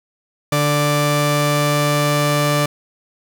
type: tone pair together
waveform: sawtooth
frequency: 146.83 / 587.3 Hz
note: D3 / D5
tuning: 0 / 0 cents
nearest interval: 2 octaves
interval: 2400 cents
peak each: -13 dBFS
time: 0.52-2.66 s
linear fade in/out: 5 ms
effects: none